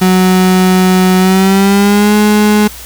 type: tone with pitch glide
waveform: 35% pulse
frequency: 185.1 to 210.2 Hz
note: F#3 to G#3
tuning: +1 to +21 cents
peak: -4 dBFS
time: 0.01-2.68 s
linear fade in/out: 10 ms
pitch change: +220 cents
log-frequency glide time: 1.18-2.15 s
effects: added 60 Hz sine -33 dBFS peak until 2.85 s + white hiss -30 dBFS RMS until 2.85 s